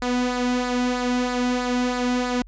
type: tone with flanger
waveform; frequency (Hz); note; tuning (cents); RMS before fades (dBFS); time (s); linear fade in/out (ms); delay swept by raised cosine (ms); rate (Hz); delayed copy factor
sawtooth; 247.8; B3; +6; -23; 0.02-2.42; 2; 0.32 to 1.82; 3.1; -0.5
effects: added 43 Hz sine -41 dBFS peak until 2.47 s + resampled to 16000 Hz